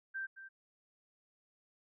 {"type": "tone with echo", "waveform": "sine", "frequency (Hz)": 1568, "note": "G6", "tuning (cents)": 0, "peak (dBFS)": -37, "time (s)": [0.14, 0.27], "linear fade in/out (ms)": 20, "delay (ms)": 220, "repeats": 1, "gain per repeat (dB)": -11, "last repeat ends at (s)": 0.49, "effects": []}